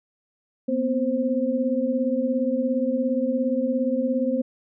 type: tone cluster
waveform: sine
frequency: 240.5 / 257.7 / 525 Hz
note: B3 / C4 / C5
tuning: -46 / -26 / +6 cents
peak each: -25 dBFS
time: 0.68-4.42 s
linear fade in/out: 10 ms
effects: none